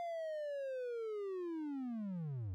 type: linear sweep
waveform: triangle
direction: down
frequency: 698.5 to 85.1 Hz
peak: -37 dBFS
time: 0-2.54 s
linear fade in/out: 0 ms
effects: none